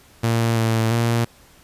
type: tone with pitch steps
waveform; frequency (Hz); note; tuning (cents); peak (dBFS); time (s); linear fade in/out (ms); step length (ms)
sawtooth; 115.2 / 112.8 / 116.8; A#2 / A2 / A#2; -20 / +44 / +4; -13; 0.23-1.25; 10; 340
effects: pink hiss -51 dBFS RMS until 1.63 s + resampled to 32000 Hz